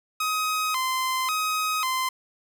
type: tone with vibrato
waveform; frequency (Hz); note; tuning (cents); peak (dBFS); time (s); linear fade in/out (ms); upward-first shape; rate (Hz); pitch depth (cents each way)
sawtooth; 1143; D6; -47; -20; 0.2-2.09; 5; square; 0.92; 170
effects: none